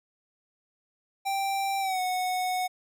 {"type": "tone with pitch glide", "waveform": "square", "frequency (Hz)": [784, 735.7], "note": ["G5", "F#5"], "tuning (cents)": [0, -10], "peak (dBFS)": -27, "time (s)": [1.25, 2.68], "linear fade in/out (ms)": 20, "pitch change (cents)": -110, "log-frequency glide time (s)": [1.8, 2], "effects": []}